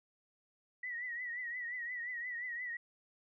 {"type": "tone with vibrato", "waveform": "sine", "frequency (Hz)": 1936, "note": "B6", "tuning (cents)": -35, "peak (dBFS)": -38, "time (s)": [0.83, 2.77], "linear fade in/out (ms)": 5, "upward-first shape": "triangle", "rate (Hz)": 5.7, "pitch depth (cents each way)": 88, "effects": []}